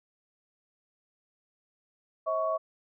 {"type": "tone cluster", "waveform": "sine", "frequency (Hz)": [539, 642, 1117], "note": ["C#5", "E5", "C#6"], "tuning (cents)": [-49, -46, 13], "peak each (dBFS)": [-37, -28, -31], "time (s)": [2.26, 2.58], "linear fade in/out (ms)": 20, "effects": []}